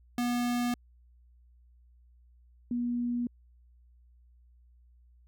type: tone pair in turn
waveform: square / sine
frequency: 242.5 / 241.2 Hz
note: B3 / B3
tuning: -31 / -41 cents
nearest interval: unison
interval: 10 cents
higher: first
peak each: -28 dBFS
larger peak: neither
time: 0.18-0.74 / 2.71-3.27 s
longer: neither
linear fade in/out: 2 ms
effects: added 60 Hz sine -57 dBFS peak until 5.27 s